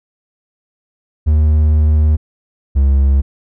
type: tone pair in turn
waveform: triangle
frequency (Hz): 76.5 / 68.48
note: D#2 / C#2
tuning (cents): -29 / -20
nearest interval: major second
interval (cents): 191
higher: first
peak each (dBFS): -6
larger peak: neither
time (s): 1.26-2.17 / 2.75-3.22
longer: first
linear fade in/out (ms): 20
effects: none